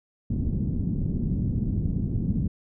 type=low-pass noise; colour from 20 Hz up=white; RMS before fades=-26 dBFS; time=0.3-2.48 s; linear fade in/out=5 ms; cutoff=220 Hz; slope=24 dB/octave; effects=none